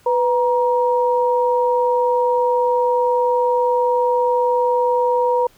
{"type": "tone pair together", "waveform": "sine", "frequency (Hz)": [496.6, 945], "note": ["B4", "A#5"], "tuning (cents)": [9, 23], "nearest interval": "major seventh", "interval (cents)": 1114, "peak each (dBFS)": [-16, -18], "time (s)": [0.06, 5.47], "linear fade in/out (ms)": 5, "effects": ["pink hiss -53 dBFS RMS until 5.57 s"]}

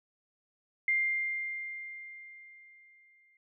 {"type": "tone with exponential decay", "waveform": "sine", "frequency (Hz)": 2100, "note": "C7", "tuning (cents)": 6, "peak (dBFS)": -24, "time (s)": [0.88, 3.37], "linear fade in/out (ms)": 2, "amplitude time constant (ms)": 540, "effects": []}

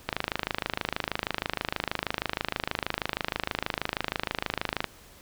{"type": "click train", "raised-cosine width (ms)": 0.3, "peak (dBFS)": -10, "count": 126, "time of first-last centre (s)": [0.09, 4.843], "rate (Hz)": 26.3, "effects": ["pink hiss -52 dBFS RMS until 5.21 s"]}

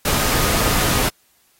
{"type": "tone in noise", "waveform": "sine", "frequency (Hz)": 1244.5, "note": "D#6", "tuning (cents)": 0, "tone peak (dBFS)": -30, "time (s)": [0.06, 1.01], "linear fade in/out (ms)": 5, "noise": "pink", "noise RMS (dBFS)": -19, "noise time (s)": [0.05, 1.09], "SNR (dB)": -14, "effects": ["white hiss -59 dBFS RMS until 1.59 s", "AAC 48 kbps"]}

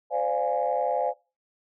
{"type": "chord", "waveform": "sine", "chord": "D half-diminished seventh", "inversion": "third", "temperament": "equal with one note detuned", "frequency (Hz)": [515.7, 587.3, 698.5, 830.6], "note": ["C5", "D5", "F5", "Ab5"], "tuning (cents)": [-25, 0, 0, 0], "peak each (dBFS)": -28, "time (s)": [0.1, 1.14], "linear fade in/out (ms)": 50, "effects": ["noise-tail reverb RT60 0.3 s tail -22 dB re dry", "tanh soft clip ceiling -14 dBFS"]}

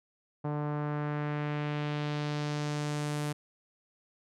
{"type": "tone with low-pass filter sweep", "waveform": "sawtooth", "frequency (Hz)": 148.2, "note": "D3", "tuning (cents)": 16, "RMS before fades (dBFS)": -33, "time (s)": [0.44, 3.33], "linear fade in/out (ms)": 10, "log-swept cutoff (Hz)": [940, 11000], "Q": 1.3, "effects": []}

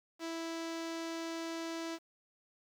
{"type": "tone with low-pass filter", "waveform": "sawtooth", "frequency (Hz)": 329.6, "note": "E4", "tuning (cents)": 0, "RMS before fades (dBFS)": -40, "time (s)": [0.19, 1.99], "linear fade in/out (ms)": 50, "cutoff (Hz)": 5900, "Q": 1.4, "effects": ["10-bit"]}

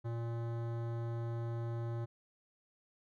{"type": "tone with hard clipping", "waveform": "sine", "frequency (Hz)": 116.54, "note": "A#2", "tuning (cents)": 0, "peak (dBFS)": -38, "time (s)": [0.04, 2.06], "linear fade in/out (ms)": 20, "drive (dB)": 17, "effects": []}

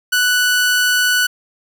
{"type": "tone", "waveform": "sawtooth", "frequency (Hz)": 1483, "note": "F#6", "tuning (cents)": 4, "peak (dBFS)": -9, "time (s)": [0.12, 1.27], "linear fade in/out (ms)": 10, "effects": []}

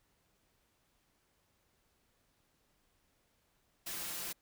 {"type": "noise with comb filter", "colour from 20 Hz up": "white", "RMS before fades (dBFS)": -41, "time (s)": [3.86, 4.33], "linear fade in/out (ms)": 10, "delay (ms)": 5.8, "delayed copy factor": 0.5, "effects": ["pink hiss -75 dBFS RMS until 4.41 s"]}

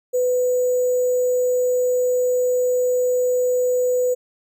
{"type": "tone with sample-and-hold", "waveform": "sine", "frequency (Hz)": 500, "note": "B4", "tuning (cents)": 21, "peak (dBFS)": -16, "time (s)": [0.13, 4.15], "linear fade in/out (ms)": 20, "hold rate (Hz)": 7350, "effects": []}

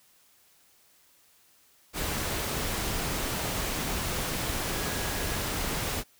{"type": "tone in noise", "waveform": "sine", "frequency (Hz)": 1661.2, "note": "G#6", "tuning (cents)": 0, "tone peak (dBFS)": -42, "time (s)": [4.69, 5.39], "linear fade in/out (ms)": 50, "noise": "pink", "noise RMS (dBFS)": -31, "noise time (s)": [1.93, 6.04], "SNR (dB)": -14, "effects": ["white hiss -62 dBFS RMS until 6.19 s"]}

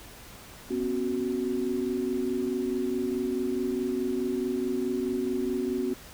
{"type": "chord", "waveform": "sine", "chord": "B suspended second", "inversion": "none", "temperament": "equal with one note detuned", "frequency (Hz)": [246.9, 271.6, 370], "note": ["B3", "C#4", "F#4"], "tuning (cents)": [0, -35, 0], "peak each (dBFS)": [-31, -32, -29], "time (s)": [0.7, 5.94], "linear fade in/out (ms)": 10, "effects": ["pink hiss -47 dBFS RMS until 6.13 s"]}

